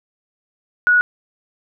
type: tone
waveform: sine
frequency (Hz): 1461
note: F#6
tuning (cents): -22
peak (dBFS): -10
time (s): 0.87-1.01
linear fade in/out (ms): 0
effects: none